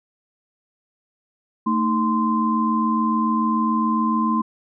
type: tone cluster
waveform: sine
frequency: 223.3 / 310.3 / 1039 Hz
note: A3 / D#4 / C6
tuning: +26 / -5 / -12 cents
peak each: -20 / -26 / -21 dBFS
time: 1.66-4.42 s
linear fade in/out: 10 ms
effects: none